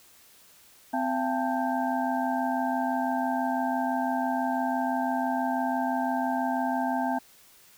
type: tone cluster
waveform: sine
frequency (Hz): 257.8 / 680 / 799 / 885 / 1571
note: C4 / F5 / G5 / A5 / G6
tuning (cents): -26 / -46 / +33 / +10 / +3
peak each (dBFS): -29 / -31 / -32 / -31 / -38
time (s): 0.93-7.19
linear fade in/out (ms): 10
effects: white hiss -56 dBFS RMS until 7.77 s